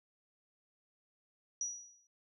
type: tone with exponential decay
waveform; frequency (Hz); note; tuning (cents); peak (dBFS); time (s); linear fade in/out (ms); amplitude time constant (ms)
sine; 5820; F#8; -29; -32; 1.61-2.07; 2; 100
effects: none